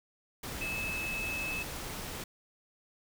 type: tone in noise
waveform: sine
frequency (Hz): 2600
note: E7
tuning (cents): -24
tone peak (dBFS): -34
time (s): 0.61-1.63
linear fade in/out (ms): 5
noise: pink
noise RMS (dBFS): -40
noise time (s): 0.43-2.24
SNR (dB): +3
effects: none